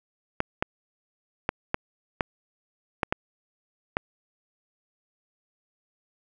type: clicks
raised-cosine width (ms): 0.5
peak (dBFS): -8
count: 8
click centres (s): 0.404 / 0.625 / 1.491 / 1.744 / 2.208 / 3.032 / 3.125 / 3.969
effects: none